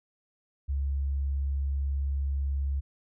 sine tone, 69.2 Hz, C#2, 2 cents flat, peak -26 dBFS, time 0.68-2.81 s, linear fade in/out 20 ms, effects none

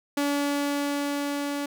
sawtooth tone with level ramp, 286 Hz, D4, 46 cents flat, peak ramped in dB -19 to -24 dBFS, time 0.17-1.66 s, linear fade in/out 5 ms, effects none

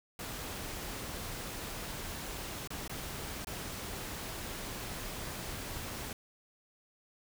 pink noise with dropouts, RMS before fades -41 dBFS, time 0.19-6.13 s, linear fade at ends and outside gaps 2 ms, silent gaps 2.675-2.704 / 2.878-2.895 / 3.447-3.47 s, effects none

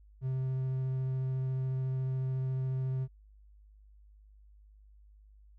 triangle tone with vibrato, 130.81 Hz, C3, in tune, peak -28 dBFS, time 0.21-3.08 s, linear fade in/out 50 ms, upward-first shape sine, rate 14 Hz, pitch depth 8 cents each way, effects added 51 Hz sine -55 dBFS peak until 5.58 s

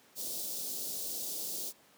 white band-stop noise, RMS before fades -38 dBFS, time 0.15-1.73 s, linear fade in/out 50 ms, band 620 to 4000 Hz, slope 24 dB/octave, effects pink hiss -62 dBFS RMS until 1.97 s + high-pass 200 Hz 12 dB/octave

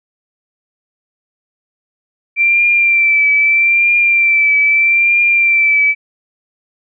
sine tone with vibrato, 2349 Hz, D7, in tune, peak -8 dBFS, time 2.36-5.95 s, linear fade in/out 50 ms, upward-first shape triangle, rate 0.79 Hz, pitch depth 43 cents each way, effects none

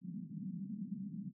pink band-pass noise, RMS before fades -44 dBFS, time 0.01-1.33 s, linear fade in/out 50 ms, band 170 to 220 Hz, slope 48 dB/octave, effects none

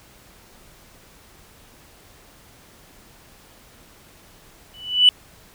sine tone with exponential growth, 2972 Hz, F#7, 7 cents sharp, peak -5 dBFS, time 4.74-5.09 s, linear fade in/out 1 ms, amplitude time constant 76 ms, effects tanh soft clip ceiling -3 dBFS + pink hiss -50 dBFS RMS until 5.54 s

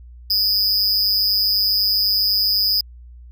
square tone with amplitude modulation, 4974 Hz, D#8, 1 cent flat, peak -12 dBFS, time 0.3-2.81 s, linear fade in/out 5 ms, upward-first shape sine, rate 204 Hz, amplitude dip 90%, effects added 60 Hz sine -38 dBFS peak until 3.31 s

